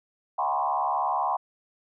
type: tone with frequency modulation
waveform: sine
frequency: 893 Hz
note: A5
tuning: 25 cents sharp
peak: -23 dBFS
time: 0.38-1.37 s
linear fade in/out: 10 ms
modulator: 71.8 Hz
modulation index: 2.8
effects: none